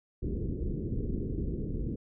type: low-pass noise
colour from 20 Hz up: pink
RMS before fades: -33 dBFS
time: 0.22-1.96 s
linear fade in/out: 10 ms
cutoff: 430 Hz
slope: 48 dB/octave
effects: none